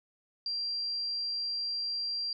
sine tone, 4738 Hz, D8, 14 cents sharp, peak -31 dBFS, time 0.46-2.33 s, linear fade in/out 2 ms, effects none

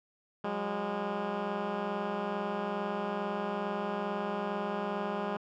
10% pulse tone pair together, 182.19 / 204.5 Hz, F#3 / G#3, -26 / -26 cents, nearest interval major second, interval 200 cents, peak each -30 / -24 dBFS, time 0.44-5.37 s, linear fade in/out 5 ms, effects low-pass 2000 Hz 12 dB/octave

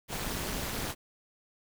pink noise with amplitude modulation, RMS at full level -31 dBFS, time 0.08-0.95 s, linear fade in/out 50 ms, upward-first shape sine, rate 218 Hz, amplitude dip 90%, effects none

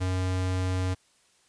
square tone, 92.5 Hz, F#2, in tune, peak -26 dBFS, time 0-0.95 s, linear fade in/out 20 ms, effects white hiss -64 dBFS RMS until 1.48 s + resampled to 22050 Hz

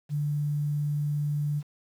sine tone with quantisation, 147.1 Hz, D3, 3 cents sharp, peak -25 dBFS, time 0.09-1.63 s, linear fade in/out 50 ms, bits 9, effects none

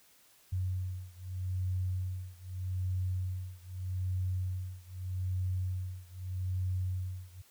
sine beating tone pair, 91.9 / 92.71 Hz, F#2 / F#2, -11 / +4 cents, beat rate 0.81 Hz, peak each -35 / -36 dBFS, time 0.52-7.42 s, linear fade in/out 10 ms, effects white hiss -63 dBFS RMS until 7.5 s

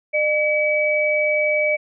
sine tone pair together, 605 / 2284 Hz, D#5 / D7, -49 / -49 cents, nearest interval octave + major seventh, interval 2300 cents, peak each -19 dBFS, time 0.13-1.77 s, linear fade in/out 20 ms, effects none

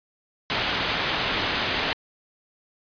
white low-pass noise, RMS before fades -26 dBFS, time 0.5-1.93 s, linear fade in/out 0 ms, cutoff 3800 Hz, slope 24 dB/octave, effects resampled to 11025 Hz

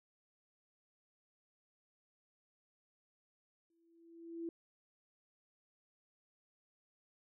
sine tone with exponential growth, 333.9 Hz, E4, 22 cents sharp, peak -37 dBFS, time 3.7-4.49 s, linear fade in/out 2 ms, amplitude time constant 170 ms, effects none

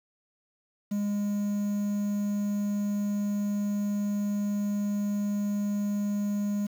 triangle tone with quantisation, 204.9 Hz, G#3, 23 cents flat, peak -24 dBFS, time 0.91-6.67 s, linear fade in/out 10 ms, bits 8, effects none

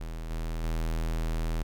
square tone with level steps, 40.51 Hz, E1, 29 cents flat, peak -35 / -31 / -28 dBFS, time 0-1.63 s, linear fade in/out 10 ms, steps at 0.3 / 0.63 s, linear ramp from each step 10 ms, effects none

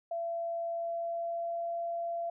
sine tone with pitch glide, 675 to 680.9 Hz, E5 to F5, +41 to -44 cents, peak -32 dBFS, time 0.11-2.3 s, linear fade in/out 5 ms, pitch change +15 cents, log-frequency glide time 0.72-1.74 s, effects none

